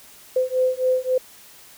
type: beating tone pair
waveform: sine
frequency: 510 / 513.7 Hz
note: C5 / C5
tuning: -44 / -32 cents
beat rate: 3.7 Hz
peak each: -21 dBFS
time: 0.36-1.18 s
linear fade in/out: 5 ms
effects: white hiss -47 dBFS RMS until 1.77 s